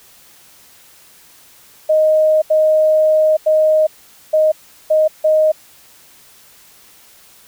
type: tone bursts at uneven times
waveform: sine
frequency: 622.3 Hz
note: D#5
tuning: in tune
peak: -9 dBFS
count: 6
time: 1.89-2.42 / 2.5-3.37 / 3.46-3.87 / 4.33-4.52 / 4.9-5.08 / 5.24-5.52 s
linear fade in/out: 10 ms
effects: white hiss -46 dBFS RMS until 7.47 s